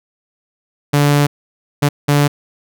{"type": "tone bursts at uneven times", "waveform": "sawtooth", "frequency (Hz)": 144.8, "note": "D3", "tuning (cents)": -24, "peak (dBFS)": -6, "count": 3, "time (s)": [[0.93, 1.27], [1.82, 1.89], [2.08, 2.28]], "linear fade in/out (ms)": 10, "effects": []}